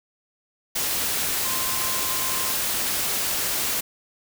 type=tone in noise; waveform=sine; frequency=1046.5 Hz; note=C6; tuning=in tune; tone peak=-34 dBFS; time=1.44-2.53 s; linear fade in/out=10 ms; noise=white; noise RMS=-25 dBFS; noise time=0.75-3.81 s; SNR=-12 dB; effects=none